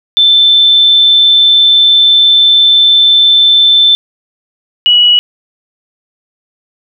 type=tone pair in turn; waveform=sine; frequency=3537 / 2927 Hz; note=A7 / F#7; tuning=+8 / -19 cents; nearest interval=minor third; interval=327 cents; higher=first; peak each=-3 dBFS; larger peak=neither; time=0.17-3.95 / 4.86-5.19 s; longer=first; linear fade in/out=0 ms; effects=none